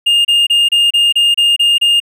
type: tone bursts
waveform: triangle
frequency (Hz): 2825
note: F7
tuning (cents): +19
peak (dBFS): -6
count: 9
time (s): 0.06-2.002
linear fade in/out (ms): 10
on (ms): 190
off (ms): 29
effects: none